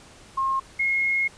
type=tone pair in turn; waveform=sine; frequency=1071 / 2158 Hz; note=C6 / C#7; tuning=+40 / -47 cents; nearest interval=octave; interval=1213 cents; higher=second; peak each=-21 / -20 dBFS; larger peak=second; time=0.37-0.6 / 0.79-1.28 s; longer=second; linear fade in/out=10 ms; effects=pink hiss -49 dBFS RMS until 1.37 s + resampled to 22050 Hz